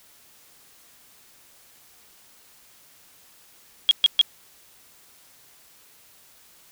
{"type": "tone bursts", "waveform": "sine", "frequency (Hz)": 3273, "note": "G#7", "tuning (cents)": -26, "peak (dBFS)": -11, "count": 3, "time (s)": [3.89, 4.213], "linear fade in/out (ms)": 0, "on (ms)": 21, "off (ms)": 130, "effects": ["white hiss -54 dBFS RMS until 6.71 s"]}